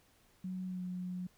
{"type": "tone with pitch glide", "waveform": "sine", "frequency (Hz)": [185, 181.19], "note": ["F#3", "F#3"], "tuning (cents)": [0, -36], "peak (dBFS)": -37, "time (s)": [0.44, 1.27], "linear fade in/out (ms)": 5, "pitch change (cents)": -36, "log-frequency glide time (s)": [0.67, 0.82], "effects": ["pink hiss -68 dBFS RMS until 1.37 s"]}